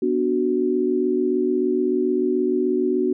sine chord, B minor, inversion none, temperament equal, 246.9 / 293.7 / 370 Hz, B3 / D4 / F#4, 0 / 0 / 0 cents, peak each -24 / -24 / -20 dBFS, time 0.02-3.13 s, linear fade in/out 5 ms, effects none

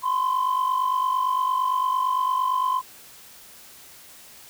sine tone pair together, 1015 / 1063.8 Hz, B5 / C6, +47 / +28 cents, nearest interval minor second, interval 81 cents, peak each -20 / -23 dBFS, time 0.02-2.82 s, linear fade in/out 50 ms, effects tanh soft clip ceiling -17 dBFS + white hiss -47 dBFS RMS until 4.49 s

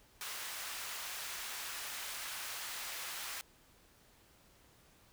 pink high-pass noise, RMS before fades -43 dBFS, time 0.21-3.41 s, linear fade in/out 0 ms, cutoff 1200 Hz, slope 12 dB/octave, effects pink hiss -65 dBFS RMS until 5.12 s

